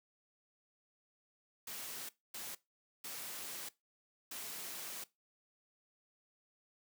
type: noise bursts at uneven times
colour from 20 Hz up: white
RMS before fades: -45 dBFS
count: 4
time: 1.67-2.09 / 2.34-2.55 / 3.04-3.69 / 4.31-5.04 s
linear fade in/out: 5 ms
effects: noise-tail reverb RT60 0.2 s tail -19 dB re dry + high-pass 150 Hz 12 dB/octave